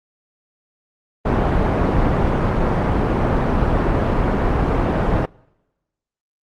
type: low-pass noise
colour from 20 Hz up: pink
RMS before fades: -17 dBFS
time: 1.25-5.26 s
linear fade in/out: 10 ms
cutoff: 1100 Hz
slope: 12 dB/octave
effects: noise-tail reverb RT60 1.0 s tail -26 dB re dry + Opus 24 kbps